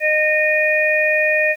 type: harmonic tone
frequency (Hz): 614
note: D#5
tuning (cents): -23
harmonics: 1 / 3 / 4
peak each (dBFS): -18 / -18 / -18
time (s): 0-1.56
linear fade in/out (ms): 50
effects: 8-bit